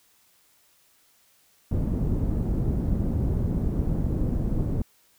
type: low-pass noise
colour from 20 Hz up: pink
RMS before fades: -25 dBFS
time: 1.71-4.82 s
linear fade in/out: 5 ms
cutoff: 260 Hz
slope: 12 dB/octave
effects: white hiss -62 dBFS RMS until 5.18 s